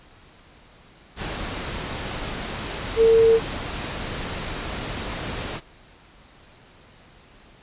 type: tone in noise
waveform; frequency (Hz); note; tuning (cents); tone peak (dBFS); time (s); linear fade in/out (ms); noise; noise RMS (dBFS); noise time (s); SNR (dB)
sine; 452.8; A4; +50; -12; 2.96-3.4; 50; pink; -30; 1.16-5.61; +15
effects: pink hiss -51 dBFS RMS until 7.62 s + resampled to 8000 Hz